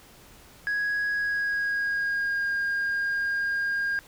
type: tone with pitch glide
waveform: sine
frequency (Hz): 1661.2 to 1615.8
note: G#6 to G#6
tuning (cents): 0 to -48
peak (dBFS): -22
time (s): 0.67-3.99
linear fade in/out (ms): 0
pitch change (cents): -48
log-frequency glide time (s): 1.1-2.52
effects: tanh soft clip ceiling -23 dBFS + pink hiss -52 dBFS RMS until 4.07 s